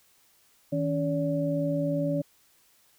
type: tone cluster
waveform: sine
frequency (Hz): 159 / 281.3 / 573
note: D#3 / C#4 / D5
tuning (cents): +38 / +26 / -43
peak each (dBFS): -29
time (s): 0.72-2.22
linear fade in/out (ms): 10
effects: white hiss -63 dBFS RMS until 2.98 s